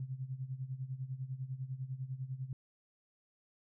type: tone with tremolo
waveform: sine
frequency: 130.9 Hz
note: C3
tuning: 1 cent sharp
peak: -35 dBFS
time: 0-2.53 s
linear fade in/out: 2 ms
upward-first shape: sine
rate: 10 Hz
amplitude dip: 80%
effects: none